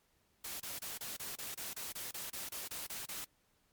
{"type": "noise bursts", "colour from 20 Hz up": "white", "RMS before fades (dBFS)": -43, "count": 15, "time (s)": [0.44, 3.246], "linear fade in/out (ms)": 5, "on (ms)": 160, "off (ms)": 29, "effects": ["pink hiss -74 dBFS RMS until 3.72 s", "MP3 96 kbps"]}